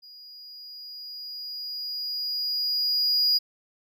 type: tone with level ramp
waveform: triangle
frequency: 4884 Hz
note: D#8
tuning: 33 cents flat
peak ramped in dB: -44 to -17 dBFS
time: 0.02-3.39 s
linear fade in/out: 20 ms
effects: none